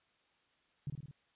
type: tone with echo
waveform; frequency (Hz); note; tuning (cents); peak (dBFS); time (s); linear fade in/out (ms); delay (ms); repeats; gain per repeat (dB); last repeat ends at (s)
sine; 141.3; C#3; +34; -35; 0.87-0.9; 2; 53; 4; -3; 1.112
effects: white hiss -73 dBFS RMS until 1.35 s + resampled to 8000 Hz